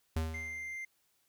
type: tone with exponential decay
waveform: square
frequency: 80.2 Hz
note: E2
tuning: 47 cents flat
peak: -29 dBFS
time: 0.16-0.76 s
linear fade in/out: 5 ms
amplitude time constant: 130 ms
type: tone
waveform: triangle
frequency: 2093 Hz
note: C7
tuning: in tune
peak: -37 dBFS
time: 0.34-0.85 s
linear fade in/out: 5 ms
effects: white hiss -74 dBFS RMS until 1.28 s